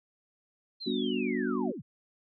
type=linear sweep; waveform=sine; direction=down; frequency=4239 to 82.41 Hz; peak=-37 dBFS; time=0.8-1.82 s; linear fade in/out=20 ms
type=chord; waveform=sine; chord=G major seventh; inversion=none; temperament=just; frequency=196 / 245 / 294 / 367.5 Hz; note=G3 / B3 / D4 / F#4; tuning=0 / -14 / +2 / -12 cents; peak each=-36 / -31 / -35 / -33 dBFS; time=0.86-1.72 s; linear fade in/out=10 ms
effects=none